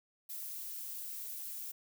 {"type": "noise", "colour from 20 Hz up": "violet", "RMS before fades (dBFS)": -43, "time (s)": [0.29, 1.72], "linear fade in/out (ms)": 10, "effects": []}